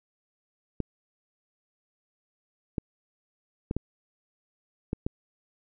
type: clicks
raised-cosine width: 3 ms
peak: -15 dBFS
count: 6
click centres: 0.803 / 2.782 / 3.711 / 3.766 / 4.931 / 5.065 s
effects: none